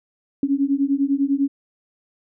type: beating tone pair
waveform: sine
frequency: 272.7 / 282.7 Hz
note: C#4 / C#4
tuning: -28 / +34 cents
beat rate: 10 Hz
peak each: -20 dBFS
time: 0.43-1.48 s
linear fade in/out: 2 ms
effects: none